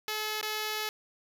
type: tone with dropouts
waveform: 5% pulse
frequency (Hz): 428.9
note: A4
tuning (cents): -44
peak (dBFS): -20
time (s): 0.08-0.89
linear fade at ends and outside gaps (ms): 1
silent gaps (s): 0.413-0.428
effects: none